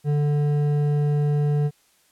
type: tone with hard clipping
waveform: sine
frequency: 146.83 Hz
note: D3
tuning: in tune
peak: -20 dBFS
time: 0.04-1.71 s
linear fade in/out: 50 ms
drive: 8 dB
effects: white hiss -61 dBFS RMS until 2.11 s + low-pass 12000 Hz 12 dB/octave